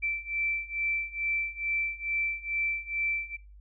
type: beating tone pair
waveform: sine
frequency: 2333 / 2335.3 Hz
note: D7 / D7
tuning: -12 / -10 cents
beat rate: 2.3 Hz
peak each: -33 / -31 dBFS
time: 0.02-3.37 s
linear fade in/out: 20 ms
effects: noise-tail reverb RT60 0.3 s tail -23 dB re dry + added 50 Hz sine -48 dBFS peak until 3.6 s